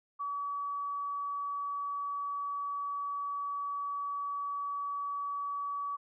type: tone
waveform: sine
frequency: 1140 Hz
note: C#6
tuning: 48 cents sharp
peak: -33 dBFS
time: 0.19-5.97 s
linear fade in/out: 20 ms
effects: none